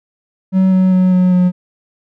triangle tone with pitch steps, 188.6 / 186.54 / 184.51 / 182.49 / 180.5 Hz, F#3 / F#3 / F#3 / F#3 / F#3, +33 / +14 / -5 / -24 / -43 cents, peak -6 dBFS, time 0.52-1.52 s, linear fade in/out 50 ms, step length 200 ms, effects none

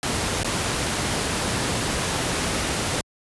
pink noise with dropouts, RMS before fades -24 dBFS, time 0.03-3.01 s, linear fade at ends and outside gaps 1 ms, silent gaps 0.433-0.445 s, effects high-pass 60 Hz 12 dB/octave + resampled to 24000 Hz

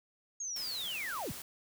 sine linear sweep, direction down, 6645 to 55 Hz, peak -36 dBFS, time 0.4-1.32 s, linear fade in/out 5 ms
white noise, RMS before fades -45 dBFS, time 0.56-1.42 s, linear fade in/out 2 ms
effects none

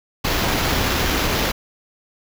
pink noise with sample-and-hold, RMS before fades -20 dBFS, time 0.24-1.52 s, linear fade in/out 10 ms, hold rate 8820 Hz, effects none

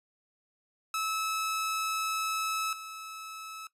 sawtooth tone pair in turn, 1300 / 1300 Hz, E6 / E6, -24 / -24 cents, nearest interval unison, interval 0 cents, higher neither, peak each -26 / -37 dBFS, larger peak first, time 0.94-2.73 / 2.73-3.67 s, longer first, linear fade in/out 2 ms, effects noise-tail reverb RT60 0.1 s tail -17 dB re dry + resampled to 32000 Hz

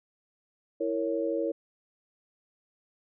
sine chord, A# diminished, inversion second, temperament equal with one note detuned, 329.6 / 461.9 / 554.4 Hz, E4 / A#4 / C#5, 0 / -16 / 0 cents, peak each -31 dBFS, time 0.8-1.52 s, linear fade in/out 10 ms, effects none

